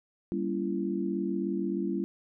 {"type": "chord", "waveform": "sine", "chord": "G diminished seventh", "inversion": "none", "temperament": "just", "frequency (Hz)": [196, 235.2, 282.2, 338.7], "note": ["G3", "Bb3", "Db4", "Fb4"], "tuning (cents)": [0, 16, 31, 47], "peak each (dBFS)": [-32, -37, -35, -32], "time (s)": [0.32, 2.04], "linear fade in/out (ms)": 0, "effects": []}